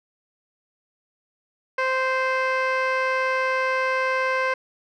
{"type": "tone with low-pass filter", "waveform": "15% pulse", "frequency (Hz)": 521, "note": "C5", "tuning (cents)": -7, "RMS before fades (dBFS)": -23, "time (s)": [1.78, 4.54], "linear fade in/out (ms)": 5, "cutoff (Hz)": 2700, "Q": 1.1, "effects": []}